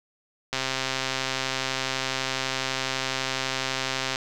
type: click train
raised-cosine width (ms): 0.2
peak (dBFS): -9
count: 480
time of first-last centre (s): 0.53-4.159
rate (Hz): 132
effects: none